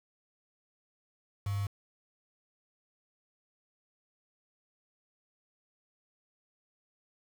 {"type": "tone with quantisation", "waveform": "sine", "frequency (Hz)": 100.4, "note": "G2", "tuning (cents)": 42, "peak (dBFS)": -30, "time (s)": [1.46, 1.67], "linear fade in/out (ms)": 5, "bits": 7, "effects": []}